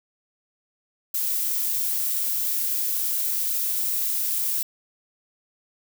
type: noise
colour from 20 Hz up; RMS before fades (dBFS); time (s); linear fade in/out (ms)
violet; -25; 1.14-4.63; 5
effects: none